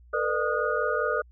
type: tone cluster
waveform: sine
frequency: 450.9 / 495.9 / 598 / 1236 / 1447 Hz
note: A4 / B4 / D5 / D#6 / F#6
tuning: +42 / +7 / +31 / -12 / -39 cents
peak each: -30 dBFS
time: 0.13-1.22 s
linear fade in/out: 10 ms
effects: added 60 Hz sine -50 dBFS peak until 1.31 s